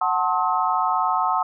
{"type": "chord", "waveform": "sine", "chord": "F# diminished seventh", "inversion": "none", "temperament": "just", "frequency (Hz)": [740, 888, 1065.6, 1278.7], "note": ["F#5", "A5", "C6", "Eb6"], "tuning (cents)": [0, 16, 31, 47], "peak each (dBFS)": -24, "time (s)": [0.01, 1.43], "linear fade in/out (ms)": 5, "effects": []}